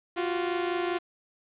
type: tone pair together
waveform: sawtooth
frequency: 349.2 / 374.2 Hz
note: F4 / F#4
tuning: 0 / +20 cents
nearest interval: minor second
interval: 120 cents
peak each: -24 / -29 dBFS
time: 0.16-0.99 s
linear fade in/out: 20 ms
effects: resampled to 8000 Hz + 8-bit